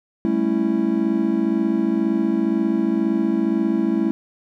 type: chord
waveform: triangle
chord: A dominant seventh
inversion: third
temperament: just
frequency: 198 / 220 / 275 / 330 Hz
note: G3 / A3 / C#4 / E4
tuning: +18 / 0 / -14 / +2 cents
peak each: -23 / -20 / -23 / -19 dBFS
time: 0.25-4.11 s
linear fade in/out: 0 ms
effects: none